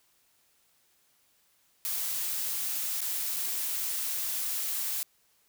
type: noise with dropouts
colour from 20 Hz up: blue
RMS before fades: -32 dBFS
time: 1.85-5.03 s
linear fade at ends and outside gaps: 0 ms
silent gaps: 3.006-3.015 / 3.362-3.367 s
effects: white hiss -68 dBFS RMS until 5.48 s